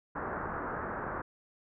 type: low-pass noise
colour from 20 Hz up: white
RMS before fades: -37 dBFS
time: 0.15-1.22 s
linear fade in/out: 10 ms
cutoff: 1600 Hz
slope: 48 dB/octave
effects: none